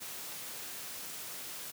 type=noise; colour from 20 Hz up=white; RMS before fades=-43 dBFS; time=0-1.72 s; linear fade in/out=20 ms; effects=high-pass 100 Hz 12 dB/octave